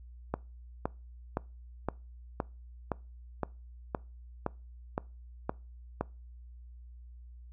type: click train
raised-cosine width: 1 ms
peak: -16 dBFS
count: 12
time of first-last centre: 0.34-6.01 s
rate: 1.94 Hz
effects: noise-tail reverb RT60 0.3 s tail -23 dB re dry + added 60 Hz sine -47 dBFS peak until 7.52 s